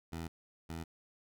15% pulse tone pair in turn, 82.5 / 82.05 Hz, E2 / E2, +2 / -8 cents, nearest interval unison, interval 10 cents, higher first, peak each -33 / -34 dBFS, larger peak first, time 0.12-0.28 / 0.69-0.84 s, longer first, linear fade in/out 10 ms, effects none

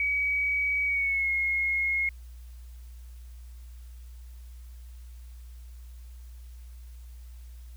sine tone with pitch glide, 2269 to 2158 Hz, C#7 to C#7, +40 to -47 cents, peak -24 dBFS, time 0-2.09 s, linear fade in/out 2 ms, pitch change -87 cents, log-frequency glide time 0.85-1.3 s, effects added 60 Hz sine -42 dBFS peak until 7.76 s + white hiss -62 dBFS RMS until 7.76 s

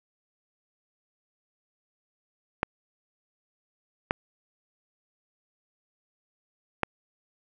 clicks, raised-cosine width 0.5 ms, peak -8 dBFS, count 3, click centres 2.631 / 4.109 / 6.833 s, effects none

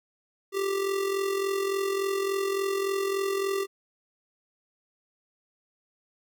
square tone with amplitude modulation, 392 Hz, G4, in tune, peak -24 dBFS, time 0.52-3.67 s, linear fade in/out 50 ms, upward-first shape sine, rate 43.5 Hz, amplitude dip 55%, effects none

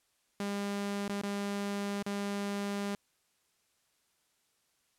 sawtooth tone with dropouts, 201.5 Hz, G3, 48 cents sharp, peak -29 dBFS, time 0.4-2.95 s, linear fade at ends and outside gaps 2 ms, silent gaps 1.081-1.094 / 1.216-1.234 / 2.026-2.063 s, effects white hiss -74 dBFS RMS until 4.98 s + low-pass 11000 Hz 12 dB/octave

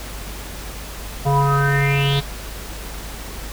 square tone with low-pass filter sweep, 140 Hz, C#3, 18 cents sharp, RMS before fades -17 dBFS, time 1.25-2.21 s, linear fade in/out 20 ms, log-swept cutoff 800 to 3800 Hz, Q 7.8, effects added 50 Hz sine -32 dBFS peak until 3.52 s + pink hiss -34 dBFS RMS until 3.52 s

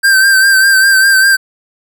square tone with vibrato, 1568 Hz, G6, in tune, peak -6 dBFS, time 0.03-1.37 s, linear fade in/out 20 ms, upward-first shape sine, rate 5 Hz, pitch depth 39 cents each way, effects none

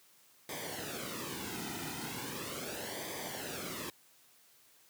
pink noise with flanger, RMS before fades -41 dBFS, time 0.49-3.9 s, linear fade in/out 2 ms, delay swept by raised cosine 0.72 to 1.82 ms, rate 0.38 Hz, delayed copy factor -0.7, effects white hiss -64 dBFS RMS until 4.89 s + high-pass 100 Hz 12 dB/octave

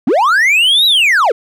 triangle linear two-way sweep, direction up then down, 199.4 to 3951 to 395.2 Hz, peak -6 dBFS, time 0.07-1.32 s, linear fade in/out 5 ms, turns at 0.86 s, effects none

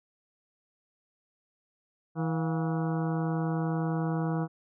harmonic tone with a mistuned harmonic, 161.8 Hz, E3, 32 cents flat, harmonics 1 / 2 / 3 / 4 / 5 / 6 / 7 / 8 / 9, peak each -28 / -34 / -38 / -40 / -42 / -44 / -45 / -46 / -47 dBFS, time 2.15-4.48 s, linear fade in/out 50 ms, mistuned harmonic 4, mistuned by +130 cents, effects none

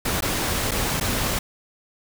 pink noise with dropouts, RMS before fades -24 dBFS, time 0.05-1.39 s, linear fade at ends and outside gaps 5 ms, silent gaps 0.208-0.222 / 0.711-0.716 / 1-1.009 s, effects none

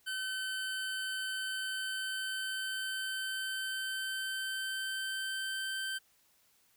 25% pulse tone with pitch glide, 1531 to 1552.4 Hz, G6 to G6, -41 to -17 cents, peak -31 dBFS, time 0.06-5.99 s, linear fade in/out 20 ms, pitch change +24 cents, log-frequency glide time 1.21-5.87 s, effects white hiss -69 dBFS RMS until 6.76 s

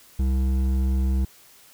triangle tone with hard clipping, 65.41 Hz, C2, in tune, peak -21 dBFS, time 0.19-1.25 s, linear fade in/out 5 ms, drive 13 dB, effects white hiss -52 dBFS RMS until 1.73 s

